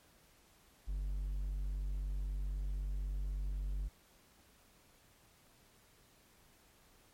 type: tone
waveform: triangle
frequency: 48.08 Hz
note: G1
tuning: 33 cents flat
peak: -33 dBFS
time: 0.87-3.89 s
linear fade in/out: 20 ms
effects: pink hiss -66 dBFS RMS until 7.13 s + MP3 64 kbps